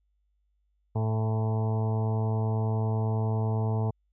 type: harmonic tone with a mistuned harmonic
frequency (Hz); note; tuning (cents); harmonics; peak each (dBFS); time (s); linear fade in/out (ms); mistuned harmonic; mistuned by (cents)
110; A2; 0; 1 / 2 / 3 / 4 / 5 / 6 / 7 / 8 / 9 / 10; -25 / -35 / -44 / -36 / -48 / -40 / -42 / -41 / -46 / -54; 0.95-3.91; 10; 7; +18
effects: added 50 Hz sine -69 dBFS peak until 4.12 s